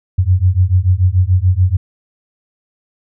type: beating tone pair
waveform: sine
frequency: 88.6 / 95.5 Hz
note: F2 / G2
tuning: +25 / -45 cents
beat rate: 6.9 Hz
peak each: -12 dBFS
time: 0.18-1.77 s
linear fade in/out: 10 ms
effects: none